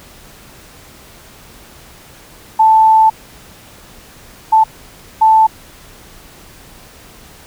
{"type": "tone bursts at uneven times", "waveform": "sine", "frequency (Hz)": 880, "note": "A5", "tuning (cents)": 0, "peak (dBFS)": -5, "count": 3, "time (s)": [[2.59, 3.1], [4.52, 4.64], [5.21, 5.47]], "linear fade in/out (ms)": 10, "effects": ["pink hiss -40 dBFS RMS until 7.46 s"]}